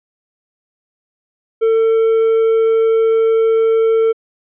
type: tone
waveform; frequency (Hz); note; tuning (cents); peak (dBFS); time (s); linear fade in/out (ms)
triangle; 448.9; A4; +35; -8; 1.61-4.13; 20
effects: resampled to 8000 Hz